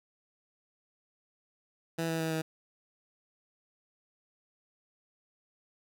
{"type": "tone with pitch steps", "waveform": "15% pulse", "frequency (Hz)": [164.81, 163.01, 161.23, 159.47], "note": ["E3", "E3", "E3", "D#3"], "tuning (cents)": [0, -19, -38, 43], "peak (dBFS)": -24, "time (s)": [1.98, 2.42], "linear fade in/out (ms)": 10, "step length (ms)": 110, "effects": []}